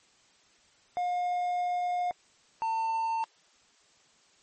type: tone pair in turn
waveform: triangle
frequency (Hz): 714 / 899.6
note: F5 / A5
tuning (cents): +38 / +38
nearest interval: major third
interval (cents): 400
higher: second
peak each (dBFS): -25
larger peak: neither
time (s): 0.97-2.11 / 2.62-3.24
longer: first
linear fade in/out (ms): 0
effects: white hiss -63 dBFS RMS until 4.42 s + MP3 32 kbps